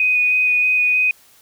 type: tone with vibrato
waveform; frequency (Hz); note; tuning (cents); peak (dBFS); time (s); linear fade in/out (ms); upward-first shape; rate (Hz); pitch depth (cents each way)
sine; 2489; D#7; 0; -13; 0-1.11; 2; square; 3.2; 9
effects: white hiss -51 dBFS RMS until 1.41 s